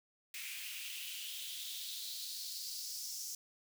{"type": "noise with high-pass filter sweep", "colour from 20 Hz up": "white", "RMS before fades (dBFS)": -44, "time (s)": [0.34, 3.35], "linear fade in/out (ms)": 2, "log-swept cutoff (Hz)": [2300, 5800], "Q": 4, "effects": []}